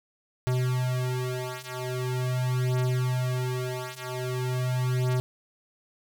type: beating tone pair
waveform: square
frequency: 126.3 / 126.73 Hz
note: B2 / B2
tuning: +39 / +45 cents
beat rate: 0.43 Hz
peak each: -30 / -29 dBFS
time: 0.47-5.2 s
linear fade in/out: 0 ms
effects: none